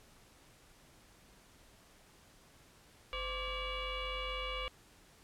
sine tone with frequency modulation, 1170 Hz, D6, 7 cents flat, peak -36 dBFS, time 3.13-4.68 s, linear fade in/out 0 ms, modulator 561 Hz, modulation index 3.7, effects pink hiss -62 dBFS RMS until 5.23 s + low-pass 12000 Hz 12 dB/octave

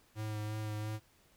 square tone with vibrato, 107.1 Hz, A2, 46 cents flat, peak -37 dBFS, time 0.15-1 s, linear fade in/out 50 ms, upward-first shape sine, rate 2.9 Hz, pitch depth 18 cents each way, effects pink hiss -67 dBFS RMS until 1.36 s

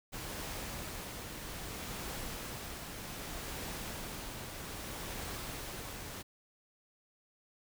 pink noise with tremolo, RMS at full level -41 dBFS, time 0.12-6.23 s, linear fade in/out 20 ms, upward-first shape triangle, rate 0.63 Hz, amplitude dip 35%, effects none

